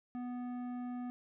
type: tone with tanh clipping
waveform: sine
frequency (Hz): 246.5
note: B3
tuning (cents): -3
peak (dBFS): -40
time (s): 0.15-1.1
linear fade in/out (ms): 0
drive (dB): 12
effects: none